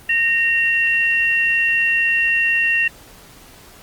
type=tone pair together; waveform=sine; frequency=1852.5 / 2742 Hz; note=A#6 / F7; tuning=-11 / -32 cents; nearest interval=perfect fifth; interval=679 cents; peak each=-17 dBFS; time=0.09-2.88 s; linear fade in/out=5 ms; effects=pink hiss -44 dBFS RMS until 3.82 s + Opus 32 kbps